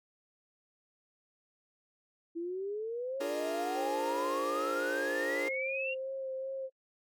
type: exponential sweep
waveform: sine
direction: up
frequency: 329.6 to 2804 Hz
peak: -34 dBFS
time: 2.35-5.95 s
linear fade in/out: 20 ms
type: chord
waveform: 40% pulse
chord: Bb dominant seventh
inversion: first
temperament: equal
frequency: 293.7 / 349.2 / 415.3 / 466.2 Hz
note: D4 / F4 / Ab4 / Bb4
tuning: 0 / 0 / 0 / 0 cents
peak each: -40 dBFS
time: 3.2-5.49 s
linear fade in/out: 10 ms
type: tone with vibrato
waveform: sine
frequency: 531 Hz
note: C5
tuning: 25 cents sharp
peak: -35 dBFS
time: 3.74-6.7 s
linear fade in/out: 50 ms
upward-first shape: sine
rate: 2.6 Hz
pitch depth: 20 cents each way
effects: noise-tail reverb RT60 0.1 s tail -26 dB re dry